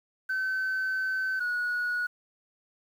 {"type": "tone pair in turn", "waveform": "sine", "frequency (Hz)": [1530, 1459.2], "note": ["G6", "F#6"], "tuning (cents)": [-42, -24], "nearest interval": "minor second", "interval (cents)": 82, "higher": "first", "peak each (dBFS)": -25, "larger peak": "neither", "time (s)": [[0.29, 1.4], [1.4, 2.07]], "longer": "first", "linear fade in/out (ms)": 10, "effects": ["tanh soft clip ceiling -24 dBFS", "9-bit"]}